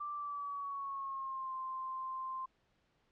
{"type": "tone with pitch glide", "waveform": "sine", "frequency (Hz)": [1174.7, 1046.5], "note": ["D6", "C6"], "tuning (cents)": [0, 0], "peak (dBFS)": -38, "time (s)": [0, 2.46], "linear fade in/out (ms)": 10, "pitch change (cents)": -200, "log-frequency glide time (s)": [0.13, 1.54], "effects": ["pink hiss -75 dBFS RMS until 3.11 s", "low-pass 4000 Hz 12 dB/octave"]}